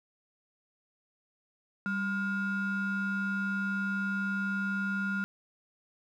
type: ring-modulated tone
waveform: triangle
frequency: 610 Hz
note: D#5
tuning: 34 cents flat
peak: -24 dBFS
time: 1.86-5.24 s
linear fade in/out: 0 ms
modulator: 806 Hz
effects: none